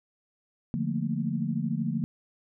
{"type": "chord", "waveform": "sine", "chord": "Bb major seventh", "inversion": "first", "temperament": "equal", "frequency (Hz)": [146.83, 174.61, 220, 233.1], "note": ["D3", "F3", "A3", "Bb3"], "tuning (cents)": [0, 0, 0, 0], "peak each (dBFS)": -32, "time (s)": [0.74, 2.04], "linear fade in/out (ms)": 0, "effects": []}